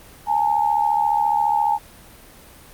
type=tone pair together; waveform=sine; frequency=832 / 906.5 Hz; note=G#5 / A#5; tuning=+3 / -49 cents; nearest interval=minor second; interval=148 cents; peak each=-18 / -20 dBFS; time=0.26-1.79 s; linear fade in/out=50 ms; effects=pink hiss -45 dBFS RMS until 2.73 s + Opus 32 kbps